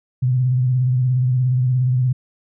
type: tone with vibrato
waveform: sine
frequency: 126.9 Hz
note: B2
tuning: 47 cents sharp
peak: -14 dBFS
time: 0.22-2.13 s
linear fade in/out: 10 ms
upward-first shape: sine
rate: 17 Hz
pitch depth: 55 cents each way
effects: none